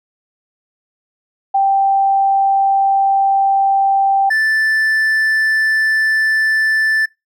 sine / triangle tone pair in turn, 784 / 1760 Hz, G5 / A6, 0 / 0 cents, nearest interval octave + major second, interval 1400 cents, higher second, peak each -10 dBFS, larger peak neither, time 1.54-4.3 / 4.3-7.06 s, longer neither, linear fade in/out 10 ms, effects noise-tail reverb RT60 0.2 s tail -23 dB re dry

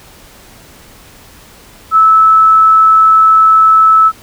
sine tone, 1306 Hz, E6, 17 cents flat, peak -3 dBFS, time 1.91-4.12 s, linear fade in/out 50 ms, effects pink hiss -39 dBFS RMS until 4.22 s

